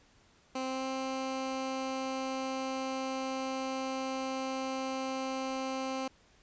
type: tone with pitch glide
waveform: 15% pulse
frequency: 261.2 to 263.9 Hz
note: C4 to C4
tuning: -3 to +15 cents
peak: -27 dBFS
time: 0.55-6.08 s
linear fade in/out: 5 ms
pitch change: +18 cents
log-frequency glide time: 0.65-0.86 s
effects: pink hiss -64 dBFS RMS until 6.42 s + resampled to 16000 Hz